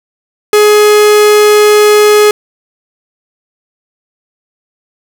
45% pulse tone, 419.9 Hz, G#4, 19 cents sharp, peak -3 dBFS, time 0.53-2.31 s, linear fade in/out 2 ms, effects none

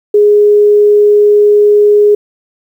sine tone, 415.3 Hz, G#4, in tune, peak -3 dBFS, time 0.14-2.15 s, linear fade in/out 5 ms, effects 7-bit

